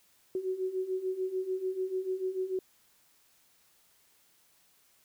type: beating tone pair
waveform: sine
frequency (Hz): 370 / 376.8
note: F#4 / F#4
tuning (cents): 0 / +32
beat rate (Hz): 6.8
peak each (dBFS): -36 / -32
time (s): 0.35-2.59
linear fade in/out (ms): 2
effects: white hiss -66 dBFS RMS until 5.04 s